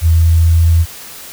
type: tone with pitch glide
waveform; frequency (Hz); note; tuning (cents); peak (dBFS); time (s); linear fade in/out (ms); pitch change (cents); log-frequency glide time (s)
sine; 82.41 to 82.89; E2 to E2; 0 to +10; -6; 0.01-0.86; 50; +10; 0.31-0.59
effects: white hiss -32 dBFS RMS until 1.32 s